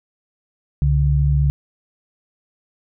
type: tone pair together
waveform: sine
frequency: 67.25 / 142.5 Hz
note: C2 / C#3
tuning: +48 / +48 cents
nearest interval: octave + minor second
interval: 1300 cents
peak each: -16 dBFS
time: 0.82-1.5 s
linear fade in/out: 0 ms
effects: none